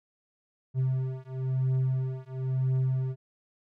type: beating tone pair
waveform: triangle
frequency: 130 / 130.99 Hz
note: C3 / C3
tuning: -11 / +2 cents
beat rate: 0.99 Hz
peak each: -27 dBFS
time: 0.74-3.16 s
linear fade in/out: 50 ms
effects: none